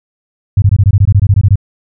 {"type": "tone bursts", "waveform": "sine", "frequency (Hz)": 99.4, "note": "G2", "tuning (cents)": 25, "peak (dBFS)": -3, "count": 14, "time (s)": [0.57, 1.557], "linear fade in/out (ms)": 5, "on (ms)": 51, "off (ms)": 21, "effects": []}